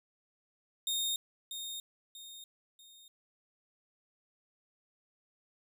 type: tone with echo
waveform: sawtooth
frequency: 3686 Hz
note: A#7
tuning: 20 cents flat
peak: -28 dBFS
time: 0.87-1.16 s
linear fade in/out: 2 ms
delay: 640 ms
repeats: 3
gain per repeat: -8 dB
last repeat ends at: 3.08 s
effects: none